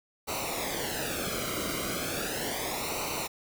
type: noise with flanger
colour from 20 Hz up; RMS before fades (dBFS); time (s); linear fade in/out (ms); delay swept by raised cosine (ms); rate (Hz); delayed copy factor
pink; -33; 0.27-3.28; 20; 0.59 to 1.16; 0.36; -0.8
effects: none